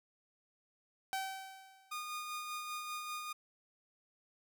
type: tone with exponential decay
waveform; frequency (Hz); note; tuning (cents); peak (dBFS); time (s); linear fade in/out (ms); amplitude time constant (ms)
sawtooth; 769; G5; -33; -30; 1.13-2.1; 0; 210
type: tone with tremolo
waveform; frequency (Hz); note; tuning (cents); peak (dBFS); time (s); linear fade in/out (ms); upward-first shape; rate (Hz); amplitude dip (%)
sawtooth; 1224; D#6; -29; -35; 1.91-3.33; 10; sine; 5.1; 35
effects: none